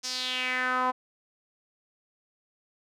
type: tone with band-pass filter sweep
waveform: sawtooth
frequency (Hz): 254.2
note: C4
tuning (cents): -50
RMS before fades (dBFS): -29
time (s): 0.03-0.92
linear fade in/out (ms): 20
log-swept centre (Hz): 5800 to 930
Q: 3.7
effects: none